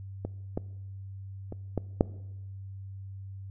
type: clicks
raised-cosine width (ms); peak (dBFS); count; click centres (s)
2; -20 / -16 / -24 / -15 / -6; 5; 0.25 / 0.575 / 1.524 / 1.777 / 2.009
effects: noise-tail reverb RT60 1.0 s tail -21 dB re dry + added 97 Hz sine -39 dBFS peak until 3.5 s